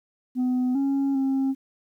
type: tone with pitch steps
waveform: sine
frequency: 251.9 / 275.2 / 268.6 Hz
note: B3 / C#4 / C4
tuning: +34 / -12 / +46 cents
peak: -18 dBFS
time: 0.35-1.55 s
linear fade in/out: 50 ms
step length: 400 ms
effects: tanh soft clip ceiling -20 dBFS + 10-bit